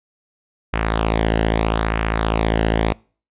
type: tone with flanger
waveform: sawtooth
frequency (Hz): 55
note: A1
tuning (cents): 0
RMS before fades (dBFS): -19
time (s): 0.73-2.93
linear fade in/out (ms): 10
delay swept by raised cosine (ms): 0.25 to 0.85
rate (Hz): 0.78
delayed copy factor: -0.6
effects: noise-tail reverb RT60 0.4 s tail -26 dB re dry + resampled to 8000 Hz